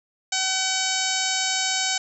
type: harmonic tone with a mistuned harmonic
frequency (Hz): 759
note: F#5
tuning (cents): +44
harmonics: 1 / 2 / 3 / 4 / 5 / 6 / 7 / 8 / 9 / 10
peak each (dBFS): -31 / -31 / -31 / -31 / -31 / -31 / -31 / -31 / -31 / -31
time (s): 0.32-1.98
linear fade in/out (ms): 5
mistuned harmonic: 6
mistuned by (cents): -27
effects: none